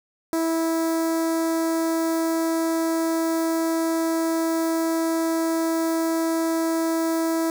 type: tone with notch filter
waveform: sawtooth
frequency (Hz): 327.2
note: E4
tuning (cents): -13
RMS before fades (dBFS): -23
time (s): 0.33-7.5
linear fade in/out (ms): 0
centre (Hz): 2900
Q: 0.61
effects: none